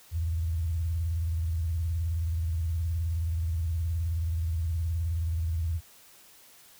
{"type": "tone with vibrato", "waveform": "sine", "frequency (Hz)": 82.41, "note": "E2", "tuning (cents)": 0, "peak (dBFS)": -26, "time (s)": [0.11, 5.81], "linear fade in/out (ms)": 50, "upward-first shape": "square", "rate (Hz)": 19, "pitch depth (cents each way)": 110, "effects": ["white hiss -55 dBFS RMS until 6.79 s"]}